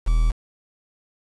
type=tone with quantisation; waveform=triangle; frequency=40.01 Hz; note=D#1; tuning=49 cents sharp; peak=-13 dBFS; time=0.06-0.32 s; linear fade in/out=20 ms; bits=6; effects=resampled to 24000 Hz